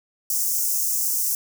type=high-pass noise; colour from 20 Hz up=white; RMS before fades=-23 dBFS; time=0.3-1.35 s; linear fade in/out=2 ms; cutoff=5600 Hz; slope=48 dB/octave; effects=none